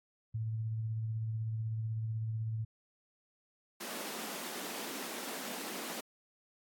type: tone with tremolo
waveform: sine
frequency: 111.1 Hz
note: A2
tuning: 17 cents sharp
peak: -32 dBFS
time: 0.34-2.65 s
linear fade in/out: 10 ms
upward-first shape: triangle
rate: 16 Hz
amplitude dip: 30%
type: high-pass noise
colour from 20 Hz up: pink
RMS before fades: -42 dBFS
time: 3.8-6.01 s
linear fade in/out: 10 ms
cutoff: 200 Hz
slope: 48 dB/octave
effects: AAC 64 kbps